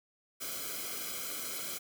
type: noise with comb filter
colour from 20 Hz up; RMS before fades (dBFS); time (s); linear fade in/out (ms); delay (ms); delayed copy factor
white; -39; 0.4-1.79; 20; 1.1; -1
effects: none